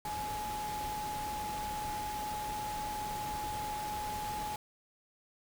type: tone in noise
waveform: sine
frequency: 843 Hz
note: G#5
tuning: 26 cents sharp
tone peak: -36 dBFS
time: 0.05-4.56 s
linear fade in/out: 2 ms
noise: pink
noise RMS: -43 dBFS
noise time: 0.05-4.56 s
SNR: +4 dB
effects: none